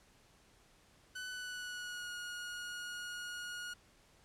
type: tone with pitch glide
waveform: sawtooth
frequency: 1499 to 1441.3 Hz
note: F#6 to F#6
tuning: +22 to -46 cents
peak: -38 dBFS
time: 1.15-3.74 s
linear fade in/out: 10 ms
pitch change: -68 cents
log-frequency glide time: 1.28-2.12 s
effects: pink hiss -66 dBFS RMS until 4.24 s + low-pass 10000 Hz 12 dB/octave